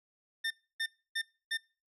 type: tone bursts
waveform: 25% pulse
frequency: 1806 Hz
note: A6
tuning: 45 cents sharp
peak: -27 dBFS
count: 4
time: 0.44-1.574 s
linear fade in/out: 10 ms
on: 66 ms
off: 290 ms
effects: noise-tail reverb RT60 0.4 s tail -26 dB re dry + low-pass 9000 Hz 12 dB/octave